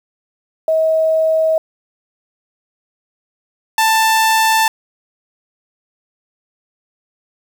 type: tone pair in turn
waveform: sine / sawtooth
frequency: 639 / 885.9 Hz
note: D#5 / A5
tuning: +46 / +12 cents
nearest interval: tritone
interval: 566 cents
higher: second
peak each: -11 / -7 dBFS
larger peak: second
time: 0.68-1.58 / 3.78-4.68 s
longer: neither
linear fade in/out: 2 ms
effects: 7-bit